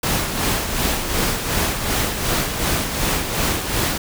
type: noise with tremolo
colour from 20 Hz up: pink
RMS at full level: -19 dBFS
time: 0.03-3.98 s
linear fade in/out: 5 ms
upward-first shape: sine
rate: 2.7 Hz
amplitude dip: 50%
effects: none